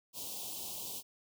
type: band-stop noise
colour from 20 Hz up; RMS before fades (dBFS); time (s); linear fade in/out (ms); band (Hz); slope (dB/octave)
white; -42; 0.13-1.03; 50; 1000 to 2800; 48
effects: high-pass 80 Hz 12 dB/octave